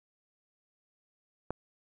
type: click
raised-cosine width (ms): 1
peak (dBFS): -19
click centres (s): 1.506
effects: none